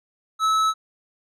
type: tone with tanh clipping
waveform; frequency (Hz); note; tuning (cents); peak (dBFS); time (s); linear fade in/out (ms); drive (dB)
sine; 1300; E6; -24; -19; 0.39-0.74; 50; 12
effects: none